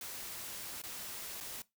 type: noise with dropouts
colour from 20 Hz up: white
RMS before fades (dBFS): -44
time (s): 0.01-1.62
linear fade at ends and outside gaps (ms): 2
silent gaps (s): 0.818-0.836 / 1.403-1.408
effects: noise-tail reverb RT60 0.2 s tail -20 dB re dry